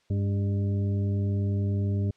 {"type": "harmonic tone with a mistuned harmonic", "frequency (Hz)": 100, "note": "G2", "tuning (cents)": 35, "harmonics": [1, 2, 3, 4, 6], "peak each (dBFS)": [-24, -32, -39, -39, -46], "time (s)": [0.1, 2.11], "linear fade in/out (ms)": 5, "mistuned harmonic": 3, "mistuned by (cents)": -53, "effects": ["white hiss -67 dBFS RMS until 2.16 s", "low-pass 5000 Hz 12 dB/octave"]}